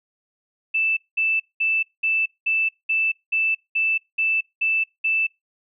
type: tone bursts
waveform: sine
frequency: 2643 Hz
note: E7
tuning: 4 cents sharp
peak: -18 dBFS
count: 11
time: 0.74-5.27 s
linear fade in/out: 10 ms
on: 230 ms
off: 200 ms
effects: noise-tail reverb RT60 0.2 s tail -25 dB re dry